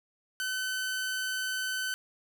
sawtooth tone, 1520 Hz, F#6, 46 cents sharp, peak -27 dBFS, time 0.4-1.94 s, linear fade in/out 0 ms, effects none

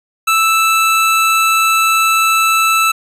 25% pulse tone, 1318.5 Hz, E6, in tune, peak -6 dBFS, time 0.27-2.92 s, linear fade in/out 10 ms, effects resampled to 32000 Hz + 8-bit

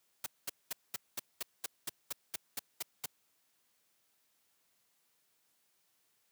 white noise bursts, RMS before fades -37 dBFS, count 13, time 0.24-3.059 s, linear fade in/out 5 ms, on 23 ms, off 210 ms, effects white hiss -75 dBFS RMS until 6.31 s + high-pass 100 Hz 12 dB/octave

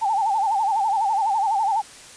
sine tone with vibrato, 838 Hz, G#5, 15 cents sharp, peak -18 dBFS, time 0.01-1.82 s, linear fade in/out 20 ms, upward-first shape sine, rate 12 Hz, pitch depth 140 cents each way, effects white hiss -43 dBFS RMS until 2.16 s + resampled to 22050 Hz

